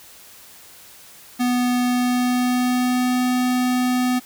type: tone with pitch glide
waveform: square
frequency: 246.9 to 250.5 Hz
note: B3 to B3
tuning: 0 to +25 cents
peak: -18 dBFS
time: 1.39-4.2 s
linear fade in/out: 20 ms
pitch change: +25 cents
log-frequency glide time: 1.86-3.21 s
effects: white hiss -45 dBFS RMS until 4.25 s